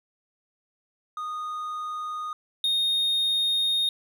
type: tone pair in turn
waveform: triangle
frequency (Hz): 1235 / 3701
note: D#6 / A#7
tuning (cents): -13 / -13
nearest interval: octave + perfect fifth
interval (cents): 1900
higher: second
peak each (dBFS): -28 / -20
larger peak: second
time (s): 1.17-2.33 / 2.64-3.89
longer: second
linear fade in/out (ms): 2
effects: none